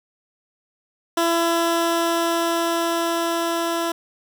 15% pulse tone with level ramp, 336 Hz, E4, 33 cents sharp, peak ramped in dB -11 to -15 dBFS, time 1.17-3.92 s, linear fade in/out 5 ms, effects none

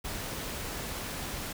pink noise, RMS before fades -37 dBFS, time 0.04-1.53 s, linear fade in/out 10 ms, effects none

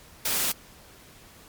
white noise, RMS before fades -26 dBFS, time 0.25-0.52 s, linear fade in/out 5 ms, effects pink hiss -51 dBFS RMS until 1.48 s + MP3 96 kbps

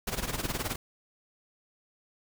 pink noise with tremolo, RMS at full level -30 dBFS, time 0.07-0.76 s, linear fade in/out 5 ms, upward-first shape sine, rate 19 Hz, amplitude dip 80%, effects none

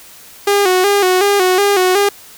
sawtooth tone with vibrato, 385.8 Hz, G4, 28 cents flat, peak -6 dBFS, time 0.47-2.09 s, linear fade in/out 5 ms, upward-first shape square, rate 2.7 Hz, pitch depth 82 cents each way, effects white hiss -39 dBFS RMS until 2.37 s

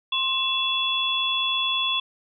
sine tone cluster, 1056 / 2673 / 3409 Hz, C6 / E7 / G#7, +16 / +23 / +45 cents, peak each -29 / -28 / -23 dBFS, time 0.12-2 s, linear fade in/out 5 ms, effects none

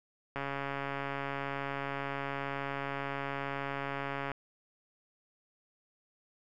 click train, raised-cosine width 0.5 ms, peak -21 dBFS, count 551, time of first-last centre 0.36-4.317 s, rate 139 Hz, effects none

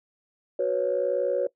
sine chord, F# suspended fourth, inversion none, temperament equal, 370 / 493.9 / 554.4 Hz, F#4 / B4 / C#5, 0 / 0 / 0 cents, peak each -29 / -26 / -24 dBFS, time 0.59-1.47 s, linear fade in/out 5 ms, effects noise-tail reverb RT60 0.1 s tail -20 dB re dry + tanh soft clip ceiling -15 dBFS

